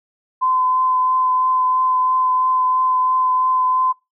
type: tone with vibrato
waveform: sine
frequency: 1023 Hz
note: C6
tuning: 39 cents flat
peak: -14 dBFS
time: 0.41-3.93 s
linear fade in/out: 20 ms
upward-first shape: triangle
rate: 3 Hz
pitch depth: 13 cents each way
effects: noise-tail reverb RT60 0.2 s tail -22 dB re dry